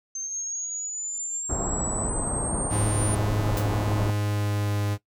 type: exponential sweep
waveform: sine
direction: up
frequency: 6272 to 9270 Hz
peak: -29 dBFS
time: 0.15-3.15 s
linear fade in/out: 5 ms
type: low-pass noise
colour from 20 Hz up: pink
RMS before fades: -29 dBFS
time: 1.49-4.11 s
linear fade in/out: 10 ms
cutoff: 1100 Hz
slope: 24 dB/octave
type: tone with pitch glide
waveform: 45% pulse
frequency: 104.9 to 102.74 Hz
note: G#2 to G#2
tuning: +18 to -18 cents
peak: -24 dBFS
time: 2.69-4.98 s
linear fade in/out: 50 ms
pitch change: -36 cents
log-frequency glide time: 3.43-4.83 s
type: noise with exponential decay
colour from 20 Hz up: white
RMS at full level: -31 dBFS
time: 3.57-3.72 s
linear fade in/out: 2 ms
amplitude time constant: 31 ms
effects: noise-tail reverb RT60 0.1 s tail -17 dB re dry